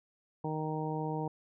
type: harmonic tone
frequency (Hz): 155.56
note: D#3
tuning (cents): 0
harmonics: 1 / 2 / 3 / 4 / 5 / 6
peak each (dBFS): -36 / -39 / -39 / -46 / -41 / -41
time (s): 0.44-1.28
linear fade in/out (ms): 5
effects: none